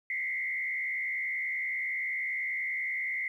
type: tone with frequency modulation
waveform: sine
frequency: 2083 Hz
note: C7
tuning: 8 cents flat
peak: -30 dBFS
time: 0.1-3.28 s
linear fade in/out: 2 ms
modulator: 70.4 Hz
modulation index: 1.4
effects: 11-bit